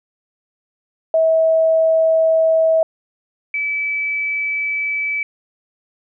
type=tone pair in turn; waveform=sine; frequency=646 / 2302 Hz; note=E5 / D7; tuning=-35 / -35 cents; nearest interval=octave + minor seventh; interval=2200 cents; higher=second; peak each=-11 / -18 dBFS; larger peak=first; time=1.14-2.83 / 3.54-5.23 s; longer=neither; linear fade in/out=2 ms; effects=none